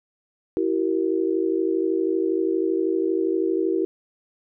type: chord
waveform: sine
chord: E diminished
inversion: none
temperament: equal with one note detuned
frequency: 329.6 / 382.2 / 466.2 Hz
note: E4 / G4 / Bb4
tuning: 0 / -44 / 0 cents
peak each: -23 / -23 / -28 dBFS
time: 0.57-3.85 s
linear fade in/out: 0 ms
effects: none